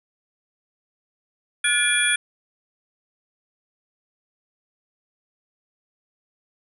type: tone cluster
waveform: sine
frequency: 1452 / 1721 / 2387 / 3365 / 9490 Hz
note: F#6 / A6 / D7 / G#7 / D9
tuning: -33 / -39 / +28 / +22 / +17 cents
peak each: -24 dBFS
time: 1.64-2.16 s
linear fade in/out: 5 ms
effects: none